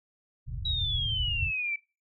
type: low-pass noise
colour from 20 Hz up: white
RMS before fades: -33 dBFS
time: 0.46-1.52 s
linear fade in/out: 50 ms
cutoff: 130 Hz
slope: 48 dB/octave
type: exponential sweep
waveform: sine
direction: down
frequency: 3896 to 2300 Hz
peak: -28 dBFS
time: 0.65-1.76 s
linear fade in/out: 5 ms
effects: noise-tail reverb RT60 0.3 s tail -22 dB re dry